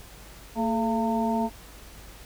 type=harmonic tone with a mistuned harmonic; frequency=227 Hz; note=A#3; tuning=46 cents flat; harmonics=1 / 2 / 3 / 4; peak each=-25 / -33 / -30 / -29 dBFS; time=0.55-1.5 s; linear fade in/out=50 ms; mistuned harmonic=2; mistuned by=-100 cents; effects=added 50 Hz sine -48 dBFS peak until 2.25 s + pink hiss -48 dBFS RMS until 2.25 s